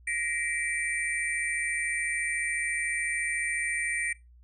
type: tone cluster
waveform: sine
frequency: 1885 / 2039 / 2335 / 8780 Hz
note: A#6 / C7 / D7 / C#9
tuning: +19 / -45 / -11 / -18 cents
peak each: -32 / -37 / -32 / -36 dBFS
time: 0.07-4.13 s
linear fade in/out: 5 ms
effects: noise-tail reverb RT60 0.2 s tail -20 dB re dry + added 60 Hz sine -52 dBFS peak until 4.43 s